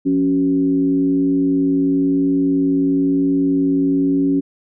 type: tone with frequency modulation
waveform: sine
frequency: 277.9 Hz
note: C#4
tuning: 4 cents sharp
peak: -13 dBFS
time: 0.05-4.41 s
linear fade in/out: 20 ms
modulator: 101 Hz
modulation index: 0.56
effects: none